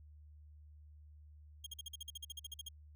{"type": "tone bursts", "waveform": "sawtooth", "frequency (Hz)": 3244, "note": "G#7", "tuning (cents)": -41, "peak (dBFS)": -40, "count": 15, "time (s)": [1.64, 2.687], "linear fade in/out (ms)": 5, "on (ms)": 25, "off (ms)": 48, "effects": ["added 75 Hz sine -55 dBFS peak until 2.95 s"]}